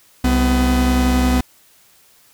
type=tone pair together; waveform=45% pulse; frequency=65.41 / 250.7 Hz; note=C2 / B3; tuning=0 / +26 cents; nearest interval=octave + major seventh; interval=2326 cents; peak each=-16 dBFS; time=0.24-1.41 s; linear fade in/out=5 ms; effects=white hiss -52 dBFS RMS until 2.33 s